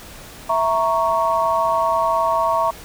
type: chord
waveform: sine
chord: A# diminished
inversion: second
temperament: equal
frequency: 659.3 / 932.3 / 1108.7 Hz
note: E5 / A#5 / C#6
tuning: 0 / 0 / 0 cents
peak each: -20 dBFS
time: 0.49-2.71 s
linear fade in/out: 10 ms
effects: pink hiss -39 dBFS RMS until 2.84 s